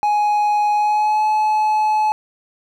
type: tone with pitch glide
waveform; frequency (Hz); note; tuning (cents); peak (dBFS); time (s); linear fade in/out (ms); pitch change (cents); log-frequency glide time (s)
triangle; 835 to 857; G#5 to A5; +9 to -46; -12; 0.03-2.12; 0; +45; 0.74-1.24
effects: none